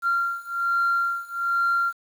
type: beating tone pair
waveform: sine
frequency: 1381 / 1382.2 Hz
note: F6 / F6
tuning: -20 / -18 cents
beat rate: 1.2 Hz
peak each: -24 / -23 dBFS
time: 0.02-1.93 s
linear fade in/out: 50 ms
effects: tanh soft clip ceiling -15 dBFS + 8-bit